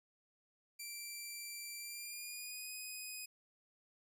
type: tone with pitch glide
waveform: 10% pulse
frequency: 2349 to 2503 Hz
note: D7 to D#7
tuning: 0 to +10 cents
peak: -36 dBFS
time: 0.79-3.26 s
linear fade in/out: 10 ms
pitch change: +110 cents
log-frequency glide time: 1.78-2.71 s
effects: none